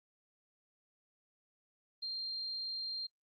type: tone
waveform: sine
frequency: 4186 Hz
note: C8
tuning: in tune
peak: -37 dBFS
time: 2.02-3.07 s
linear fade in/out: 10 ms
effects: noise-tail reverb RT60 0.1 s tail -24 dB re dry + Opus 24 kbps